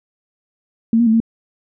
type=tone with pitch steps; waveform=sine; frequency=227.2 / 236.9 / 220.9 / 227.4 Hz; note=A#3 / A#3 / A3 / A#3; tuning=-44 / +28 / +7 / -43 cents; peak=-10 dBFS; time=0.93-1.202 s; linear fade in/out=2 ms; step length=68 ms; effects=none